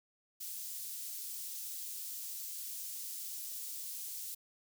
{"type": "high-pass noise", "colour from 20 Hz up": "white", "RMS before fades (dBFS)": -43, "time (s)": [0.4, 4.35], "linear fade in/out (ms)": 10, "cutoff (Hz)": 5500, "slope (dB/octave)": 12, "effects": []}